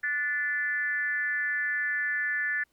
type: tone with frequency modulation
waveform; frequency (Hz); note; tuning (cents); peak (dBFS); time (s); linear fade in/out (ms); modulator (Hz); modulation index
sine; 1748; A6; -12; -26; 0.03-2.64; 10; 283; 0.69
effects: pink hiss -71 dBFS RMS until 2.72 s